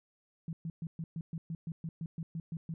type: tone bursts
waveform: sine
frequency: 163.6 Hz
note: E3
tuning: 13 cents flat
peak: -35 dBFS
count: 14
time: 0.48-2.74 s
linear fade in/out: 2 ms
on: 50 ms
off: 120 ms
effects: none